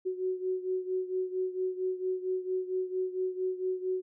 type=beating tone pair; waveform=sine; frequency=370 / 374.4 Hz; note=F#4 / F#4; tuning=0 / +20 cents; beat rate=4.4 Hz; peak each=-31 / -35 dBFS; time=0.05-4.02 s; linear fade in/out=20 ms; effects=none